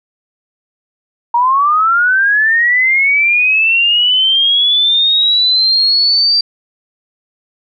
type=linear sweep; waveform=sine; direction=up; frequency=932.3 to 4699 Hz; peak=-8 dBFS; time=1.34-6.41 s; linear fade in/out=5 ms; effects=none